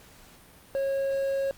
triangle tone with quantisation, 546 Hz, C#5, 26 cents flat, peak -23 dBFS, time 0.75-1.51 s, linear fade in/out 0 ms, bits 8, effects pink hiss -53 dBFS RMS until 1.57 s + Opus 48 kbps

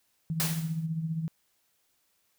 sine tone with tremolo, 161.4 Hz, E3, 36 cents flat, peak -26 dBFS, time 0.3-1.28 s, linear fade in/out 0 ms, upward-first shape triangle, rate 15 Hz, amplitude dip 65%
white noise with exponential decay, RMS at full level -27 dBFS, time 0.4-0.86 s, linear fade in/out 0 ms, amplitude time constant 100 ms
effects white hiss -72 dBFS RMS until 2.38 s

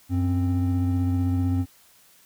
triangle tone pair together, 93.04 / 263.5 Hz, F#2 / C4, +10 / +12 cents, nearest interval octave + tritone, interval 1802 cents, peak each -20 / -23 dBFS, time 0.09-1.66 s, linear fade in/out 50 ms, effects white hiss -56 dBFS RMS until 2.25 s

